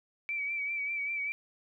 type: tone with vibrato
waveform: sine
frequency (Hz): 2305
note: D7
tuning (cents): -33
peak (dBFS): -31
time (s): 0.29-1.32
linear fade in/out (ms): 0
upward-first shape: sine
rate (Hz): 5.1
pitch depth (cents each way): 41
effects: 12-bit

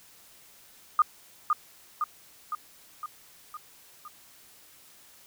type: tone with echo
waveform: sine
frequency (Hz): 1224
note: D#6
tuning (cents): -29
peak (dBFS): -16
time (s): 0.99-1.02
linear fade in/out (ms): 2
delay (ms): 510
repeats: 6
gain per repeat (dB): -4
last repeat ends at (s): 4.08
effects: white hiss -55 dBFS RMS until 5.26 s

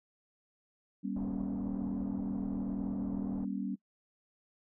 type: chord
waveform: sine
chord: G diminished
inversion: none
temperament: equal with one note detuned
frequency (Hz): 196 / 238 / 277.2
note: G3 / Bb3 / Db4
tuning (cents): 0 / +36 / 0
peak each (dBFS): -36 / -39 / -38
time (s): 1.03-3.76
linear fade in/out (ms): 20
type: low-pass noise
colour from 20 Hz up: pink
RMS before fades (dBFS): -46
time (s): 1.16-3.45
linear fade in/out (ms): 5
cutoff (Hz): 870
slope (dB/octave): 24
effects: noise-tail reverb RT60 0.1 s tail -24 dB re dry

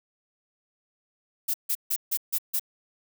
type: noise bursts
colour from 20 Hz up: violet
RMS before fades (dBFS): -26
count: 6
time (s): 1.48-2.596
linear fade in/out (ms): 10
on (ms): 61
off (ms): 150
effects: none

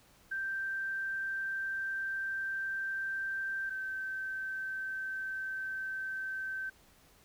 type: tone pair in turn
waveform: sine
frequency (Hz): 1568 / 1547.3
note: G6 / G6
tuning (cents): 0 / -23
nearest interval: unison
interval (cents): 23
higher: first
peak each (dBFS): -33 / -35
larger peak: first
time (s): 0.31-3.7 / 3.7-6.7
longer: first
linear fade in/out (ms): 10
effects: pink hiss -63 dBFS RMS until 7.24 s

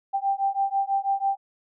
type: beating tone pair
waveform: sine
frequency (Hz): 784 / 790.1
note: G5 / G5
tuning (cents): 0 / +13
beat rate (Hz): 6.1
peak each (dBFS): -25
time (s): 0.13-1.37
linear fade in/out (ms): 20
effects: none

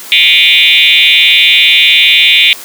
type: tone with frequency modulation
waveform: sine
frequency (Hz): 2960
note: F#7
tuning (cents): 0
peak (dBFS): -3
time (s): 0.12-2.53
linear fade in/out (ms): 0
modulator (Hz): 161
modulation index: 4.9
effects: white hiss -28 dBFS RMS until 2.64 s + high-pass 200 Hz 12 dB/octave

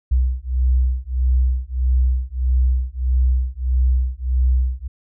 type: beating tone pair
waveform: sine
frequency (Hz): 62.5 / 64.1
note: B1 / C2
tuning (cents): +21 / -35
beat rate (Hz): 1.6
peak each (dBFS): -18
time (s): 0.11-4.88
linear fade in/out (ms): 10
effects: none

